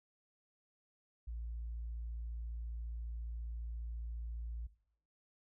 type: tone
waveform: sine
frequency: 57.3 Hz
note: A#1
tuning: 29 cents flat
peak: -39 dBFS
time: 1.27-4.67 s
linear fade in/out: 10 ms
effects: noise-tail reverb RT60 0.6 s tail -18 dB re dry + tanh soft clip ceiling -36 dBFS